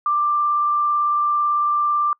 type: tone with vibrato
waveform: sine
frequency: 1182 Hz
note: D6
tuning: 11 cents sharp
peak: -16 dBFS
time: 0.06-2.13 s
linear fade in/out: 2 ms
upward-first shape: triangle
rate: 18 Hz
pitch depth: 9 cents each way
effects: noise-tail reverb RT60 0.1 s tail -26 dB re dry